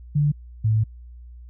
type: tone pair in turn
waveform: sine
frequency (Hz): 146.83 / 109.36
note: D3 / A2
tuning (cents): 0 / -10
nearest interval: perfect fourth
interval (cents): 510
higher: first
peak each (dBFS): -16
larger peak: neither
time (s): 0.15-0.32 / 0.64-0.84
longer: second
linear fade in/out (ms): 10
effects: added 60 Hz sine -39 dBFS peak until 1.49 s